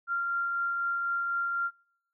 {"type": "tone with tremolo", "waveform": "sine", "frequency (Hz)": 1386, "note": "F6", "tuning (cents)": -14, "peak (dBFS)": -26, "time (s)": [0.07, 1.71], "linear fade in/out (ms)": 50, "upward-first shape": "triangle", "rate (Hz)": 4, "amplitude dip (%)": 25, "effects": ["noise-tail reverb RT60 0.7 s tail -25 dB re dry"]}